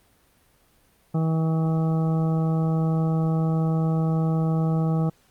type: harmonic tone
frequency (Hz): 160.8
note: E3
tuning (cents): -43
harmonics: 1 / 2 / 3 / 4 / 5 / 7 / 8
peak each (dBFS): -20 / -32 / -33 / -37 / -36 / -42 / -43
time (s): 1.14-5.1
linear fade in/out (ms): 10
effects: pink hiss -61 dBFS RMS until 5.3 s + Opus 32 kbps